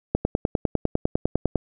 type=click train; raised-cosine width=2 ms; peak=-6 dBFS; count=15; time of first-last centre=0.15-1.557 s; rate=9.95 Hz; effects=none